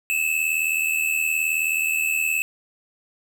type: tone pair together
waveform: square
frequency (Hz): 2577 / 2656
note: E7 / E7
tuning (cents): -40 / +12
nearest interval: minor second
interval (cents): 52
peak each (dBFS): -24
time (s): 0.1-2.42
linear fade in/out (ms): 0
effects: 8-bit